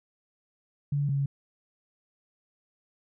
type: tone pair in turn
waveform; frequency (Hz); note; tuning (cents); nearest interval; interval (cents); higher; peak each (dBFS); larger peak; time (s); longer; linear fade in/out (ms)
sine; 143.2 / 139.45; D3 / C#3; -43 / +11; unison; 46; first; -24; neither; 0.92-1.09 / 1.09-1.26; neither; 5
effects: none